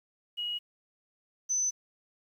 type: tone pair in turn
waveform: sine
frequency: 2898 / 6063 Hz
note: F#7 / F#8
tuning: -37 / +41 cents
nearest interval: octave + minor second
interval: 1278 cents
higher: second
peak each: -31 / -26 dBFS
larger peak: second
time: 0.37-0.59 / 1.49-1.71 s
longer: neither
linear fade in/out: 20 ms
effects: 10-bit